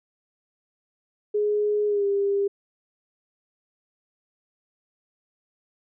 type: tone with pitch glide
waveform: sine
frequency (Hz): 417.6 to 399.9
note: G#4 to G4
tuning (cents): +10 to +35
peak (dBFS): -20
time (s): 1.34-2.48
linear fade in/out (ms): 10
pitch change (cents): -75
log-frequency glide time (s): 1.87-2.05
effects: none